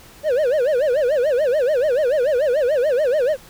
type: tone with vibrato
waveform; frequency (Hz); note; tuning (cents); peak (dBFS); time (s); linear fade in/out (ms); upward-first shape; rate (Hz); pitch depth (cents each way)
triangle; 547; C#5; -23; -13; 0.23-3.37; 50; sine; 6.9; 240
effects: pink hiss -45 dBFS RMS until 3.49 s